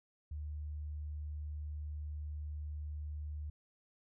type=tone; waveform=sine; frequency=75 Hz; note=D2; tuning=37 cents sharp; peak=-39 dBFS; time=0.31-3.5 s; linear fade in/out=5 ms; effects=none